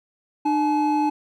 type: tone pair together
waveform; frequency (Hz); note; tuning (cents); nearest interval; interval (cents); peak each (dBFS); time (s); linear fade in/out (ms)
triangle; 302 / 854.2; D4 / G#5; +48 / +48; octave + tritone; 1800; -19; 0.45-1.1; 10
effects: none